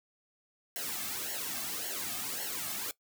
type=noise with flanger; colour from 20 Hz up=white; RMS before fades=-37 dBFS; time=0.76-2.91 s; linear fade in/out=0 ms; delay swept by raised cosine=0.81 to 2.11 ms; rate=1.8 Hz; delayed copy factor=-0.85; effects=noise-tail reverb RT60 0.1 s tail -19 dB re dry